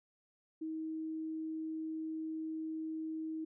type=tone; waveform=sine; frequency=317.5 Hz; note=D#4; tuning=35 cents sharp; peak=-37 dBFS; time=0.61-3.45 s; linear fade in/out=10 ms; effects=none